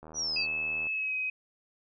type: click train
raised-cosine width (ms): 1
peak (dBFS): -33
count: 67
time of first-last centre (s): 0.03-0.869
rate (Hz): 78.7
type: linear sweep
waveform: sine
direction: down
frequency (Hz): 5940 to 4435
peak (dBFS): -29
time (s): 0.14-0.47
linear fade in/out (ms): 50
type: tone with pitch glide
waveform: sine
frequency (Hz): 2600 to 2526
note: E7 to D#7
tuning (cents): -24 to +26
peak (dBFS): -29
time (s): 0.36-1.3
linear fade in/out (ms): 5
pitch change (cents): -50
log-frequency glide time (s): 0.91-1.15
effects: none